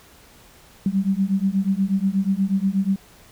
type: beating tone pair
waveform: sine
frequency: 190 / 198.3 Hz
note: F#3 / G3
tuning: +46 / +20 cents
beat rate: 8.3 Hz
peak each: -21 dBFS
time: 0.86-2.96 s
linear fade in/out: 2 ms
effects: pink hiss -50 dBFS RMS until 3.31 s